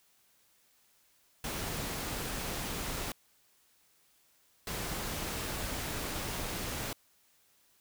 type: noise bursts at uneven times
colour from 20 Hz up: pink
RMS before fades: -37 dBFS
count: 2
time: 1.44-3.12 / 4.67-6.93 s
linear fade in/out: 2 ms
effects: white hiss -68 dBFS RMS until 7.8 s